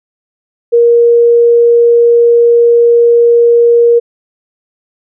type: tone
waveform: sine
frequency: 471.3 Hz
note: A#4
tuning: 19 cents sharp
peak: -3 dBFS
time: 0.72-4 s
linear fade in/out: 20 ms
effects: none